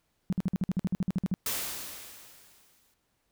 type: tone bursts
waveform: sine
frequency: 185 Hz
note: F#3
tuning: in tune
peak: -24 dBFS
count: 14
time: 0.3-1.34 s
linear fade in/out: 0 ms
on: 26 ms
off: 52 ms
type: noise with exponential decay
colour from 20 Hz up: white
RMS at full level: -30 dBFS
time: 1.46-2.94 s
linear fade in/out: 2 ms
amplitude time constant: 320 ms
effects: pink hiss -75 dBFS RMS until 3.31 s